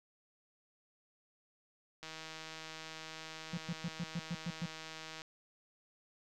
click train, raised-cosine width 0.2 ms, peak -29 dBFS, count 508, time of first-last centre 2.03-5.219 s, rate 159 Hz
triangle tone bursts, 171.3 Hz, F3, 33 cents flat, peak -33 dBFS, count 8, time 3.53-4.66 s, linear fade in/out 5 ms, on 45 ms, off 110 ms
effects none

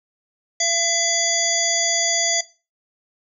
harmonic tone with a mistuned harmonic, 679 Hz, F5, 49 cents flat, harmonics 1 / 3 / 5 / 7 / 9 / 10, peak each -27 / -26 / -28 / -25 / -23 / -22 dBFS, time 0.6-2.41 s, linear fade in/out 5 ms, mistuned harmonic 3, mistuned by -19 cents, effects noise-tail reverb RT60 0.3 s tail -17 dB re dry

